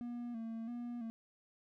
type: tone with vibrato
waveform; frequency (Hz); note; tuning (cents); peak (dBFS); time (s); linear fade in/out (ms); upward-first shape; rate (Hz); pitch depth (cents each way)
triangle; 233.1; A#3; 0; -38; 0.01-1.1; 0; square; 1.5; 50
effects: none